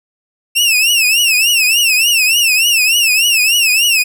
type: tone with vibrato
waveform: sawtooth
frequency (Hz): 2685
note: E7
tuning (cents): +31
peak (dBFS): -6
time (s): 0.55-4.04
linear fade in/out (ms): 20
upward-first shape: triangle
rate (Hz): 3.4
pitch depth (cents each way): 170
effects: none